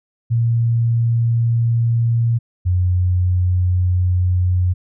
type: tone pair in turn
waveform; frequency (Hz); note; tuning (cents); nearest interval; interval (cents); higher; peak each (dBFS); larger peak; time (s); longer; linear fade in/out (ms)
sine; 116.54 / 90.41; A#2 / F#2; 0 / -40; major third; 440; first; -13; neither; 0.3-2.39 / 2.65-4.74; neither; 20
effects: none